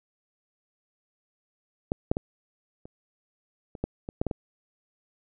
clicks, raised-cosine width 2 ms, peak -12 / -8 / -15 / -30 / -26 / -14 / -21 / -11 / -14 / -16 dBFS, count 10, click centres 1.919 / 2.115 / 2.169 / 2.855 / 3.752 / 3.84 / 4.089 / 4.215 / 4.267 / 4.312 s, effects none

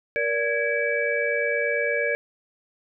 sine tone cluster, 470.4 / 579 / 1658 / 2301 Hz, A#4 / D5 / G#6 / D7, +16 / -25 / -3 / -36 cents, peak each -27 dBFS, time 0.16-2.15 s, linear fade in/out 0 ms, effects none

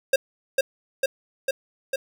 square tone with echo, 536 Hz, C5, 42 cents sharp, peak -15 dBFS, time 0.13-0.16 s, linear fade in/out 5 ms, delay 450 ms, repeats 4, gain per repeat -2 dB, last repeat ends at 1.96 s, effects none

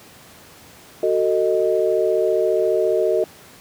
sine chord, D# diminished, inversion first, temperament just, 373.4 / 448 / 622.3 Hz, F#4 / A4 / D#5, +16 / +31 / 0 cents, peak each -20 dBFS, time 1.03-3.24 s, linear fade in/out 2 ms, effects pink hiss -45 dBFS RMS until 3.6 s + high-pass 100 Hz 12 dB/octave

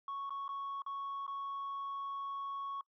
sine tone with dropouts, 1108 Hz, C#6, 1 cent flat, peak -36 dBFS, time 0.08-2.81 s, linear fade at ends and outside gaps 2 ms, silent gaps 0.295-0.305 / 0.48-0.49 / 0.82-0.863 / 1.266-1.278 s, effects noise-tail reverb RT60 0.1 s tail -26 dB re dry + tanh soft clip ceiling -36 dBFS

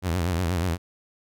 sawtooth tone with vibrato, 87.31 Hz, F2, in tune, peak -19 dBFS, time 0.02-0.78 s, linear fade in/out 50 ms, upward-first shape triangle, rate 8.3 Hz, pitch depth 160 cents each way, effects none

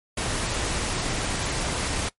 pink noise, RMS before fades -27 dBFS, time 0.17-2.09 s, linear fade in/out 5 ms, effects noise-tail reverb RT60 0.1 s tail -19 dB re dry + MP3 48 kbps

